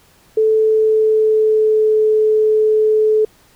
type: tone with pitch glide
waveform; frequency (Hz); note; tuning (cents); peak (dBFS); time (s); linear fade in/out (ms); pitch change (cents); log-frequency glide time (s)
sine; 437.4 to 431.9; A4 to A4; -10 to -32; -10; 0.37-3.25; 5; -22; 0.55-2.02
effects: pink hiss -51 dBFS RMS until 3.55 s